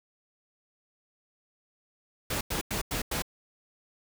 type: noise bursts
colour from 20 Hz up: pink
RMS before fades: -31 dBFS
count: 5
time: 2.3-3.222 s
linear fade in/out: 5 ms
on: 110 ms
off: 93 ms
effects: none